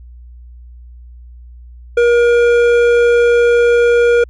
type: tone with hard clipping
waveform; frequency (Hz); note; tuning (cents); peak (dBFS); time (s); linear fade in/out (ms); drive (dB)
sine; 475.8; A#4; +35; -9; 1.97-4.24; 5; 10
effects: added 60 Hz sine -33 dBFS peak until 4.29 s + MP3 48 kbps